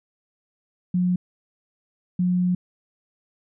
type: tone bursts at uneven times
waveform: sine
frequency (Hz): 180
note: F#3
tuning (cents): -47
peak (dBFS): -18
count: 2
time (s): 0.94-1.16 / 2.19-2.55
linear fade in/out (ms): 5
effects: none